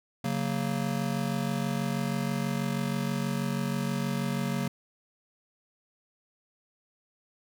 square chord, F# major, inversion second, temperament just, 138.75 / 185 / 231.2 Hz, C#3 / F#3 / A#3, +2 / 0 / -14 cents, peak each -33 dBFS, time 0.24-4.68 s, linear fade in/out 5 ms, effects none

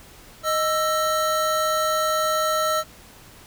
square tone pair together, 622.9 / 1324 Hz, D#5 / E6, +2 / +7 cents, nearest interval octave + minor second, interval 1305 cents, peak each -24 / -23 dBFS, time 0.43-2.84 s, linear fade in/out 50 ms, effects pink hiss -47 dBFS RMS until 3.46 s

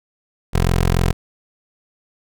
15% pulse tone, 43.51 Hz, F1, 6 cents flat, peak -8 dBFS, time 0.53-1.13 s, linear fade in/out 20 ms, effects none

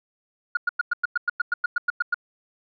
sine tone bursts, 1430 Hz, F6, 41 cents sharp, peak -17 dBFS, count 14, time 0.55-2.144 s, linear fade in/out 5 ms, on 21 ms, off 100 ms, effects tanh soft clip ceiling -15 dBFS

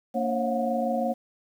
sine tone cluster, 231.8 / 289 / 542 / 700 / 726 Hz, A#3 / D4 / C#5 / F5 / F#5, -10 / -28 / -39 / +4 / -33 cents, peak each -28 / -37 / -28 / -37 / -29 dBFS, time 0.14-1.14 s, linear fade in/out 20 ms, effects 9-bit

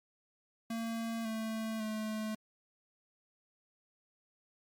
square tone with pitch steps, 227.9 / 221.6 / 216.5 Hz, A#3 / A3 / A3, -39 / +13 / -28 cents, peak -36 dBFS, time 0.7-2.35 s, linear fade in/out 5 ms, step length 550 ms, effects Opus 48 kbps

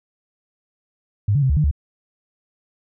sine tone with pitch steps, 102.3 / 143.6 / 131.9 / 71.3 / 151.1 / 72.2 Hz, G#2 / D3 / C3 / C#2 / D3 / D2, -26 / -39 / +14 / +49 / +50 / -29 cents, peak -14 dBFS, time 1.28-1.712 s, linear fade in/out 5 ms, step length 72 ms, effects none

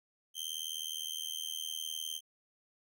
sawtooth tone with amplitude modulation, 3136 Hz, G7, in tune, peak -30 dBFS, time 0.34-2.21 s, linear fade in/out 50 ms, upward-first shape sine, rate 79.6 Hz, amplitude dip 100%, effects none

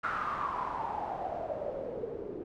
white noise with low-pass filter sweep, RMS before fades -36 dBFS, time 0.03-2.44 s, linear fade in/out 10 ms, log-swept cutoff 1400 to 380 Hz, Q 7.2, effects none

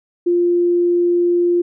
sine tone, 349.2 Hz, F4, in tune, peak -12 dBFS, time 0.26-1.62 s, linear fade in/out 10 ms, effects none

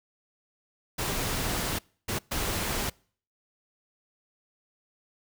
pink noise bursts at uneven times, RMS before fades -30 dBFS, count 3, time 0.98-1.79 / 2.08-2.19 / 2.31-2.9 s, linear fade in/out 10 ms, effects noise-tail reverb RT60 0.5 s tail -26 dB re dry

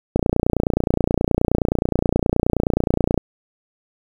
click train, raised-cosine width 2 ms, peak -3 dBFS, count 90, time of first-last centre 0.16-3.177 s, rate 29.5 Hz, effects 7-bit

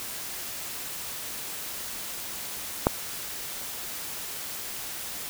click, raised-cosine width 1 ms, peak -4 dBFS, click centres 2.869 s, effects white hiss -36 dBFS RMS until 5.29 s

